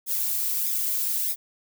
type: noise with flanger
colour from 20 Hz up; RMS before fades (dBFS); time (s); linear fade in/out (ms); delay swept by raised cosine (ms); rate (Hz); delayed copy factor
violet; -26; 0.06-1.36; 50; 0.68 to 2.88; 1.6; -0.8
effects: none